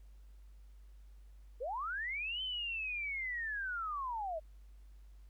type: linear two-way sweep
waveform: sine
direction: up then down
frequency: 440.4 to 3095 to 605 Hz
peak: -36 dBFS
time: 1.6-4.4 s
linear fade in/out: 20 ms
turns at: 2.42 s
effects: added 50 Hz sine -53 dBFS peak until 5.29 s + pink hiss -75 dBFS RMS until 5.29 s

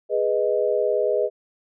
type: chord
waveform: sine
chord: G# minor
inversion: none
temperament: equal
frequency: 415.3 / 493.9 / 622.3 Hz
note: G#4 / B4 / D#5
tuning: 0 / 0 / 0 cents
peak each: -23 dBFS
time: 0.09-1.3 s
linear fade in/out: 50 ms
effects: none

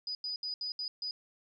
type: tone bursts at uneven times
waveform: sine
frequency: 4957 Hz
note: D#8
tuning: 7 cents flat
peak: -34 dBFS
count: 6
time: 0.07-0.15 / 0.24-0.36 / 0.43-0.54 / 0.61-0.72 / 0.79-0.88 / 1.02-1.11 s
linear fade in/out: 2 ms
effects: none

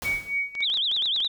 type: noise with exponential decay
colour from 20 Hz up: pink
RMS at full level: -31 dBFS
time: 0.02-0.58 s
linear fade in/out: 1 ms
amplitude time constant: 120 ms
type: tone with tremolo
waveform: sine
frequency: 2248 Hz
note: C#7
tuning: 24 cents sharp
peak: -22 dBFS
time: 0.04-0.65 s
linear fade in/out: 20 ms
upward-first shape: sine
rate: 3.7 Hz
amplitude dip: 90%
type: clicks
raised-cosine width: 0.2 ms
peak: -23 dBFS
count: 12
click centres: 0.552 / 0.606 / 0.701 / 0.741 / 0.773 / 0.915 / 0.965 / 1.023 / 1.058 / 1.163 / 1.204 / 1.248 s
type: tone with vibrato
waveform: sine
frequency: 3496 Hz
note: A7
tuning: 12 cents flat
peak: -22 dBFS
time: 0.62-1.28 s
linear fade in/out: 10 ms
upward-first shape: triangle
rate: 9.9 Hz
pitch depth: 240 cents each way
effects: none

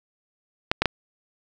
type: clicks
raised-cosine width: 0.3 ms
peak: -3 dBFS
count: 3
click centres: 0.715 / 0.82 / 0.857 s
effects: none

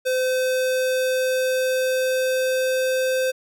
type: tone with pitch glide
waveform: square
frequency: 513 to 517.8 Hz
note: C5 to C5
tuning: -34 to -18 cents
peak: -20 dBFS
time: 0.05-3.32 s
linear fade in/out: 20 ms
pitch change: +16 cents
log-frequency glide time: 0.24-3.2 s
effects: none

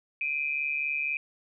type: tone pair together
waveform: sine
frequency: 2382 / 2526 Hz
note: D7 / D#7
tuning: +24 / +26 cents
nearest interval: minor second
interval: 102 cents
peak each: -30 / -30 dBFS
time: 0.21-1.17 s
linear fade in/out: 2 ms
effects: none

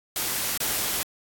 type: noise with dropouts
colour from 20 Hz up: white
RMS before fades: -27 dBFS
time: 0.16-1.03 s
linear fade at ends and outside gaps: 1 ms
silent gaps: 0.575-0.603 s
effects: AAC 64 kbps

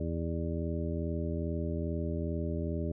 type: harmonic tone with a mistuned harmonic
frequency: 82.41 Hz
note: E2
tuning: in tune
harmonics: 1 / 2 / 3 / 4 / 5 / 7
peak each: -34 / -37 / -39 / -40 / -41 / -42 dBFS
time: 0-2.92 s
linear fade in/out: 5 ms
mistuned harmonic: 7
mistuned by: +40 cents
effects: none

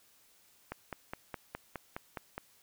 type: click train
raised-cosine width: 0.5 ms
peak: -23 dBFS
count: 9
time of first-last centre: 0.72-2.38 s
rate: 4.82 Hz
effects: white hiss -65 dBFS RMS until 2.62 s

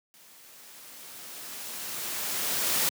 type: noise with level ramp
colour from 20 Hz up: white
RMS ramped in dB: -55 to -25 dBFS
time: 0.14-2.89 s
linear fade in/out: 0 ms
effects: high-pass 150 Hz 12 dB/octave

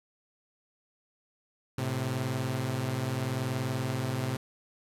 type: tone pair together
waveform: sawtooth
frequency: 109.6 / 130.34 Hz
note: A2 / C3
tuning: -6 / -6 cents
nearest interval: minor third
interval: 300 cents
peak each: -30 / -27 dBFS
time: 1.78-4.37 s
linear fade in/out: 5 ms
effects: resampled to 32000 Hz + 9-bit

